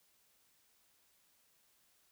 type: silence
effects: white hiss -72 dBFS RMS until 2.11 s